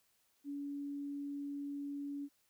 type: tone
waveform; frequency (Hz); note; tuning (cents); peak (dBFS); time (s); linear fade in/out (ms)
sine; 284.2; C#4; +43; -39; 0.44-2.29; 50
effects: white hiss -75 dBFS RMS until 2.49 s